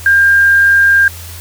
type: tone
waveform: sine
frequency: 1601 Hz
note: G6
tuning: 36 cents sharp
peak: -5 dBFS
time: 0.06-1.08 s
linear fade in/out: 2 ms
effects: added 85 Hz sine -29 dBFS peak until 1.4 s + white hiss -32 dBFS RMS until 1.4 s